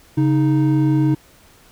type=tone pair together; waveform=triangle; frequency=138.59 / 311.1 Hz; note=C#3 / D#4; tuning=0 / 0 cents; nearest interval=octave + major second; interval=1400 cents; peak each=-14 dBFS; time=0.17-1.15 s; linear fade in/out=10 ms; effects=pink hiss -50 dBFS RMS until 1.71 s